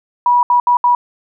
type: tone bursts at uneven times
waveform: sine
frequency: 972 Hz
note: B5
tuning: 28 cents flat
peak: -8 dBFS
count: 4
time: 0.26-0.43 / 0.5-0.6 / 0.67-0.77 / 0.84-0.95 s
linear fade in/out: 2 ms
effects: none